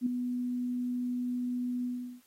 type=tone with ADSR envelope; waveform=sine; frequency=246.9 Hz; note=B3; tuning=in tune; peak=-23 dBFS; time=0.01-2.22 s; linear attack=52 ms; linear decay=6 ms; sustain=-7 dB; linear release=380 ms; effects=white hiss -66 dBFS RMS until 2.26 s + AAC 48 kbps